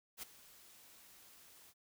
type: noise with ADSR envelope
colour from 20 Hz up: white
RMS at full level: -44 dBFS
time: 0.17-1.74 s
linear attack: 55 ms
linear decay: 13 ms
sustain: -17 dB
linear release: 49 ms
effects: none